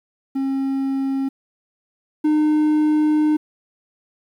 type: tone pair in turn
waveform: triangle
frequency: 270.1 / 304.6 Hz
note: C#4 / D#4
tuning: -45 / -37 cents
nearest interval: major second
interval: 208 cents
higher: second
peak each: -17 / -12 dBFS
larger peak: second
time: 0.35-1.29 / 2.24-3.37 s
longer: second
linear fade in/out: 10 ms
effects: 9-bit